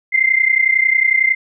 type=tone pair together; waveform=sine; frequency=2072 / 2103 Hz; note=C7 / C7; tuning=-17 / +8 cents; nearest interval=unison; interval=25 cents; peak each=-14 dBFS; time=0.12-1.35 s; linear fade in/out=20 ms; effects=none